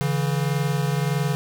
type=tone pair together; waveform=square; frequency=141.2 / 162.78 Hz; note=C#3 / E3; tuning=+32 / -21 cents; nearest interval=major second; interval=247 cents; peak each=-23 / -26 dBFS; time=0.01-1.35 s; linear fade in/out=0 ms; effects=none